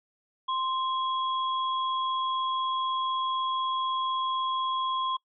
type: tone pair together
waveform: sine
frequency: 1046 / 3321 Hz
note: C6 / G#7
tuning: -1 / -1 cents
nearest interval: octave + minor sixth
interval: 2000 cents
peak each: -27 / -35 dBFS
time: 0.48-5.17 s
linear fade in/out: 10 ms
effects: noise-tail reverb RT60 0.1 s tail -24 dB re dry